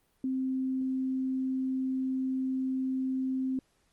sine tone, 261.6 Hz, C4, in tune, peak -28 dBFS, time 0.24-3.59 s, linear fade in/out 2 ms, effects pink hiss -71 dBFS RMS until 3.92 s + Opus 32 kbps

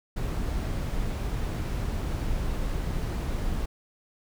brown noise, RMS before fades -29 dBFS, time 0.16-3.66 s, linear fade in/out 10 ms, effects none

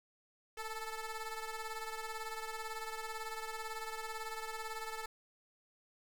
15% pulse ring-modulated tone, 440 Hz, A4, in tune, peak -31 dBFS, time 0.57-5.06 s, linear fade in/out 5 ms, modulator 431 Hz, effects none

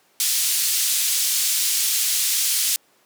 white band-pass noise, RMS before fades -21 dBFS, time 0.2-2.76 s, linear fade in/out 0 ms, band 3400 to 12000 Hz, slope 12 dB/octave, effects pink hiss -59 dBFS RMS until 3.05 s + high-pass 300 Hz 12 dB/octave

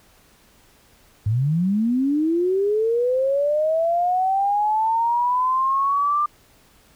sine linear sweep, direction up, 99.1 to 1195 Hz, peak -17 dBFS, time 1.26-6.26 s, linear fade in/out 5 ms, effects pink hiss -55 dBFS RMS until 6.95 s

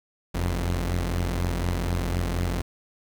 sawtooth tone pair together, 45.64 / 87.2 Hz, F#1 / F2, -23 / -2 cents, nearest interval major seventh, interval 1121 cents, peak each -23 dBFS, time 0.34-2.62 s, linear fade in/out 10 ms, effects 8-bit

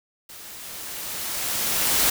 white noise with level ramp, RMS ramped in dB -42 to -19 dBFS, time 0.29-2.1 s, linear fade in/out 5 ms, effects none

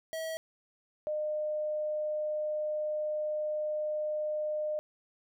square / sine tone pair in turn, 644 / 607.9 Hz, E5 / D#5, -41 / -40 cents, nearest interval minor second, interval 99 cents, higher first, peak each -35 / -30 dBFS, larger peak second, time 0.13-0.37 / 1.07-4.79 s, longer second, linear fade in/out 0 ms, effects none

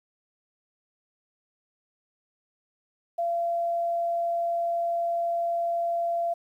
sine tone, 683 Hz, F5, 39 cents flat, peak -24 dBFS, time 3.18-6.34 s, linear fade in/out 10 ms, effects 10-bit

